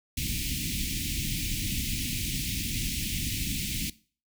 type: band-stop noise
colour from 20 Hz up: pink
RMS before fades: -31 dBFS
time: 0.17-3.9 s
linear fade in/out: 5 ms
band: 300 to 2200 Hz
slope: 48 dB/octave
effects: noise-tail reverb RT60 0.4 s tail -19 dB re dry